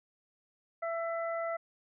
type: harmonic tone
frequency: 667 Hz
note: E5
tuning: 20 cents sharp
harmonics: 1 / 2 / 3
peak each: -33 / -39 / -43 dBFS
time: 0.82-1.57 s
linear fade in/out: 10 ms
effects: none